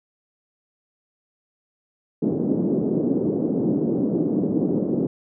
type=band-pass noise; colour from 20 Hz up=pink; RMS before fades=-22 dBFS; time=2.22-5.07 s; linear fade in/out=5 ms; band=190 to 410 Hz; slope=24 dB/octave; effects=none